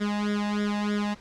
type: tone with flanger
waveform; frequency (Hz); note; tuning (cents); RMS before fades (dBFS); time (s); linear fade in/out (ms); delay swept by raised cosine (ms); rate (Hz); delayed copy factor
sawtooth; 207.1; G#3; -5; -27; 0-1.15; 20; 0.56 to 1.14; 3.2; +1
effects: pink hiss -51 dBFS RMS until 1.2 s + low-pass 5000 Hz 12 dB/octave

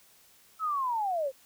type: linear sweep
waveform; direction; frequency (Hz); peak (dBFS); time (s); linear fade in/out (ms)
sine; down; 1318.5 to 508; -27; 0.59-1.32; 50
effects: white hiss -60 dBFS RMS until 1.45 s

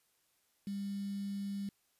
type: tone with quantisation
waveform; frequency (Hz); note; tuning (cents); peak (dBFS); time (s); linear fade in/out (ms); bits
sine; 199.4; G3; +30; -36; 0.67-1.69; 2; 9
effects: white hiss -75 dBFS RMS until 1.99 s + resampled to 32000 Hz

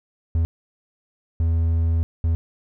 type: tone bursts at uneven times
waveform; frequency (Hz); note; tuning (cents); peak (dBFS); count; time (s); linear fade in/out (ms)
triangle; 82.41; E2; 0; -15; 3; 0.35-0.45 / 1.4-2.03 / 2.24-2.35; 0
effects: none

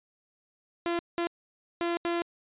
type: tone bursts at uneven times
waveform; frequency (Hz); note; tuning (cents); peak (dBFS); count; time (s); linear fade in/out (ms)
sawtooth; 342.2; F4; -35; -23; 4; 0.86-0.99 / 1.18-1.27 / 1.81-1.97 / 2.05-2.22; 0
effects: resampled to 8000 Hz

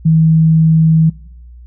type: tone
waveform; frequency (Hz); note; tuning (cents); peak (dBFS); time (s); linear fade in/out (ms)
sine; 160.2; E3; -49; -6; 0.05-1.1; 10
effects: noise-tail reverb RT60 0.9 s tail -23 dB re dry + added 60 Hz sine -33 dBFS peak until 1.66 s

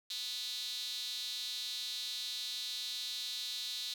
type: tone with high-pass filter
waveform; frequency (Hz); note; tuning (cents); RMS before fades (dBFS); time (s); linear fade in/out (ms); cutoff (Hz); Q
sawtooth; 246.9; B3; 0; -40; 0.1-3.94; 5; 3900; 6.3
effects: none

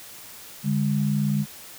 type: tone pair together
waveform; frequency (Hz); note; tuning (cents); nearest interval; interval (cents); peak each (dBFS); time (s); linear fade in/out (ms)
sine; 146 / 205.4; D3 / G#3; -10 / -19; tritone; 591; -23; 0.63-1.46; 50
effects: white hiss -43 dBFS RMS until 1.78 s

